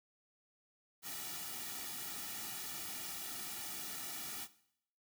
white noise with comb filter, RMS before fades -44 dBFS, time 1.02-4.48 s, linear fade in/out 50 ms, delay 1.9 ms, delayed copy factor -0.8, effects noise-tail reverb RT60 0.7 s tail -17 dB re dry

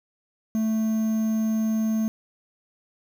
triangle tone with quantisation, 220 Hz, A3, in tune, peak -19 dBFS, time 0.55-2.08 s, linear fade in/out 0 ms, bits 7, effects none

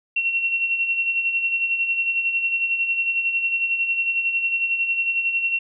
sine tone with tremolo, 2726 Hz, F7, 43 cents flat, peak -17 dBFS, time 0.16-5.59 s, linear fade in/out 5 ms, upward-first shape sine, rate 11 Hz, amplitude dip 55%, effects none

